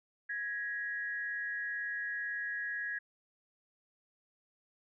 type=tone pair together; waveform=sine; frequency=1660 / 1898 Hz; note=G#6 / A#6; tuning=-1 / +31 cents; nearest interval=major second; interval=232 cents; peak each=-36 / -40 dBFS; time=0.29-2.99 s; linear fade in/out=10 ms; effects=none